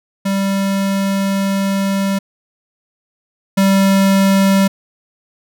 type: tone pair in turn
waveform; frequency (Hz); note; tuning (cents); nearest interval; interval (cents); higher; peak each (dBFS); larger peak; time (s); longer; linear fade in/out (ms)
square; 195.8 / 194.74; G3 / G3; -2 / -11; unison; 9; first; -15 / -10; second; 0.25-2.19 / 3.57-4.68; first; 10
effects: none